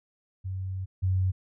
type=tone pair in turn; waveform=sine; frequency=94.4 / 93.48 Hz; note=F#2 / F#2; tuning=+35 / +18 cents; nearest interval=unison; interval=17 cents; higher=first; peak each=-30 / -22 dBFS; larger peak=second; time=0.44-0.86 / 1.02-1.32 s; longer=first; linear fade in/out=20 ms; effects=none